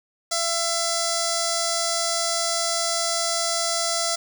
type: tone with notch filter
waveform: 5% pulse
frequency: 675 Hz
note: E5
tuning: 41 cents sharp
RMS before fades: -24 dBFS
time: 0.31-4.16 s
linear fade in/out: 10 ms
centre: 2600 Hz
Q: 0.86
effects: none